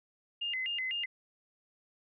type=tone with vibrato; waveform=sine; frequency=2400 Hz; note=D7; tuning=37 cents sharp; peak=-32 dBFS; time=0.41-1.06 s; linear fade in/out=10 ms; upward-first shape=square; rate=4 Hz; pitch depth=280 cents each way; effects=none